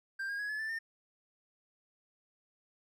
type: tone with pitch steps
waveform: triangle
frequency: 1582 / 1625.5 / 1670.3 / 1716.2 / 1763.5 / 1812 Hz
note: G6 / G#6 / G#6 / A6 / A6 / A#6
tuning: +15 / -38 / +9 / -44 / +3 / -50 cents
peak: -33 dBFS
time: 0.19-0.79 s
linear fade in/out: 10 ms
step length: 100 ms
effects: none